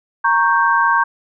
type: chord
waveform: sine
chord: G diminished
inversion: first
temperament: equal with one note detuned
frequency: 932.3 / 1102.3 / 1568 Hz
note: Bb5 / Db6 / G6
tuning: 0 / -10 / 0 cents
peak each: -16 dBFS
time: 0.24-1.04 s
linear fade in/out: 10 ms
effects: none